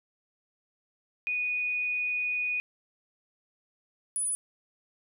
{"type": "tone pair in turn", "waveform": "sine", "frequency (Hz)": [2473, 9892], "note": ["D#7", "D#9"], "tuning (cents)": [-11, -11], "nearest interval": "2 octaves", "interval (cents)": 2400, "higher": "second", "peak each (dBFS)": -27, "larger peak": "neither", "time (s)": [[1.27, 2.6], [4.16, 4.35]], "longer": "first", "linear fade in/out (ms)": 0, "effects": []}